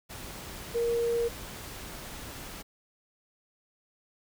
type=tone in noise; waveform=sine; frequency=468.8 Hz; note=A#4; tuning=10 cents sharp; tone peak=-25 dBFS; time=0.74-1.29 s; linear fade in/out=20 ms; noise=pink; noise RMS=-42 dBFS; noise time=0.09-2.63 s; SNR=+14 dB; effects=none